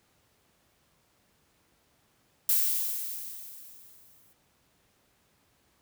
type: noise with exponential decay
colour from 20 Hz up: violet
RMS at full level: -23 dBFS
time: 2.49-4.33 s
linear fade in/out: 2 ms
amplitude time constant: 400 ms
effects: pink hiss -68 dBFS RMS until 5.81 s + high-pass 60 Hz 12 dB/octave